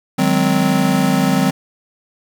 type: chord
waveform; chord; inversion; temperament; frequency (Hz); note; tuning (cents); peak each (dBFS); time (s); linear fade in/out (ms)
square; Ab dominant seventh; second; just; 155.74 / 186.89 / 207.7 / 259.6; Eb3 / Gb3 / Ab3 / C4; +2 / +18 / 0 / -13; -21 / -18 / -21 / -18; 0.18-1.51; 10
effects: 7-bit